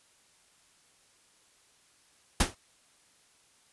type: noise with exponential decay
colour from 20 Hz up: pink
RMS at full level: -19 dBFS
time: 2.4-2.55 s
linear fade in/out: 5 ms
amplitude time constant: 32 ms
effects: white hiss -64 dBFS RMS until 3.72 s + resampled to 24000 Hz